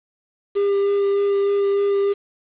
triangle tone with vibrato, 400.4 Hz, G4, 37 cents sharp, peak -14 dBFS, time 0.55-2.14 s, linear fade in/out 20 ms, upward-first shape sine, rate 3.3 Hz, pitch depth 12 cents each way, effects resampled to 8000 Hz + 7-bit

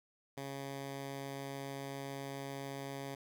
10% pulse tone, 137.9 Hz, C#3, 9 cents flat, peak -33 dBFS, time 0.37-3.15 s, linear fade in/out 5 ms, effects none

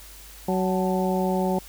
harmonic tone with a mistuned harmonic, 186.6 Hz, F#3, 15 cents sharp, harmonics 1 / 2 / 3 / 4 / 5, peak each -24 / -27 / -29 / -30 / -31 dBFS, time 0.48-1.59 s, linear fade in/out 5 ms, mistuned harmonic 5, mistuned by -100 cents, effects added 50 Hz sine -46 dBFS peak until 1.68 s + white hiss -46 dBFS RMS until 1.68 s

